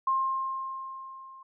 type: tone with level ramp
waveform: sine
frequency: 1062 Hz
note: C6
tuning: 25 cents sharp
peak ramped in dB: -22 to -46 dBFS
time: 0.07-1.43 s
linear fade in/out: 5 ms
effects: none